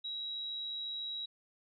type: tone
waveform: sine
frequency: 3862 Hz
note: B7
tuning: 39 cents flat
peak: -37 dBFS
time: 0.04-1.26 s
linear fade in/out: 10 ms
effects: none